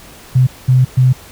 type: tone bursts at uneven times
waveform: sine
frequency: 128.3 Hz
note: C3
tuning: 34 cents flat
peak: -6 dBFS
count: 3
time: 0.35-0.47 / 0.68-0.85 / 0.97-1.13 s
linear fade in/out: 10 ms
effects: pink hiss -38 dBFS RMS until 1.31 s